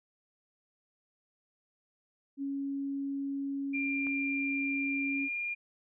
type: tone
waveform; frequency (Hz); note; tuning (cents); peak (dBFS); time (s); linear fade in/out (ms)
sine; 277.2; C#4; 0; -32; 2.37-5.29; 50
type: tone with pitch glide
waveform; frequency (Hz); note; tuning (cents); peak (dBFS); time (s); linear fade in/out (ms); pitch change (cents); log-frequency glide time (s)
sine; 2384 to 2408; D7 to D7; +25 to +43; -32; 3.73-5.55; 20; +18; 5.08-5.27
type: click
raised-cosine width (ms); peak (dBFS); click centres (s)
0.5; -32; 4.069
effects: none